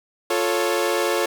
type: chord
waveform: sawtooth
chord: F augmented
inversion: none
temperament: equal with one note detuned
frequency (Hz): 350.4 / 440 / 554.4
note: F4 / A4 / C#5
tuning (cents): +6 / 0 / 0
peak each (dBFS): -20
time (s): 0.3-1.26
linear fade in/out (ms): 5
effects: none